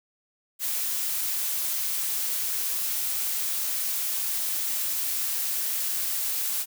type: noise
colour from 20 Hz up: blue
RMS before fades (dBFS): -28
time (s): 0.59-6.66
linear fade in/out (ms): 50
effects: none